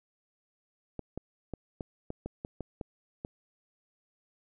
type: clicks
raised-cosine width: 2 ms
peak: -23 dBFS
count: 10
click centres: 0.993 / 1.176 / 1.537 / 1.808 / 2.104 / 2.26 / 2.449 / 2.607 / 2.812 / 3.249 s
effects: none